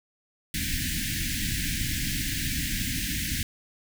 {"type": "band-stop noise", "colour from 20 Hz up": "pink", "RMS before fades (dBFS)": -29, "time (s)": [0.54, 3.43], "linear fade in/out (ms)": 2, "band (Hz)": [310, 1600], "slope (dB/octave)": 96, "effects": []}